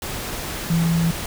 sine tone in noise, 166.7 Hz, E3, 20 cents sharp, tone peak -16 dBFS, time 0.7-1.11 s, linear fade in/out 2 ms, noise pink, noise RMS -29 dBFS, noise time 0.02-1.26 s, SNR +10 dB, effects none

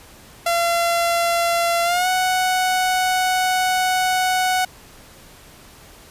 sawtooth tone with pitch glide, 683 to 740.5 Hz, F5 to F#5, -39 to +1 cents, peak -13 dBFS, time 0.46-4.65 s, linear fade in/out 5 ms, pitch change +140 cents, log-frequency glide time 1.84-2.08 s, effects pink hiss -45 dBFS RMS until 6.1 s + resampled to 32000 Hz

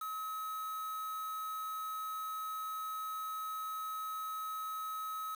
triangle tone with quantisation, 1281 Hz, E6, 50 cents flat, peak -36 dBFS, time 0.01-5.35 s, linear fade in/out 5 ms, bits 8, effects none

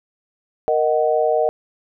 sine chord, D# minor, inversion second, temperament just, 466.7 / 622.3 / 746.7 Hz, A#4 / D#5 / F#5, +2 / 0 / +16 cents, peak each -19 / -18 / -21 dBFS, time 0.68-1.49 s, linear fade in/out 0 ms, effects none

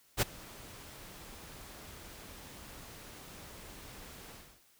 pink noise with ADSR envelope, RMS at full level -26 dBFS, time 0.17-4.62 s, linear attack 49 ms, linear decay 16 ms, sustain -24 dB, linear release 320 ms, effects white hiss -66 dBFS RMS until 4.79 s

